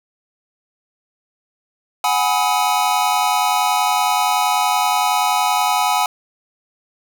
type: chord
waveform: square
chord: G# minor seventh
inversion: third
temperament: equal with one note detuned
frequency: 740 / 830.6 / 987.8 / 1275.1 Hz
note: F#5 / G#5 / B5 / D#6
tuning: 0 / 0 / 0 / +42 cents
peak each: -21 / -20 / -22 / -23 dBFS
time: 2.04-6.06 s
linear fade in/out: 2 ms
effects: none